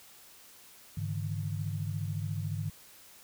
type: tone cluster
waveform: sine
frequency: 101.3 / 144.5 / 158.6 Hz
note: G#2 / D3 / D#3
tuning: -43 / -28 / +33 cents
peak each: -34 / -37 / -38 dBFS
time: 0.97-2.7 s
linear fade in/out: 5 ms
effects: white hiss -55 dBFS RMS until 3.23 s